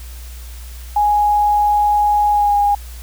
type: tone with pitch glide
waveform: sine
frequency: 830.6 to 817.7 Hz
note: G#5 to G#5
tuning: 0 to -27 cents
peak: -11 dBFS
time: 0.96-2.75 s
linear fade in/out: 5 ms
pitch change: -27 cents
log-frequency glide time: 2.31-2.56 s
effects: added 60 Hz sine -30 dBFS peak until 3.02 s + white hiss -41 dBFS RMS until 3.02 s